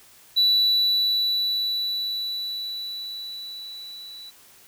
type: tone with level ramp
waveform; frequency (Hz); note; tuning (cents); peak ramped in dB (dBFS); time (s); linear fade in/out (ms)
triangle; 3951; B7; 0; -13 to -37; 0.36-4.31; 20
effects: tanh soft clip ceiling -10 dBFS + white hiss -52 dBFS RMS until 4.67 s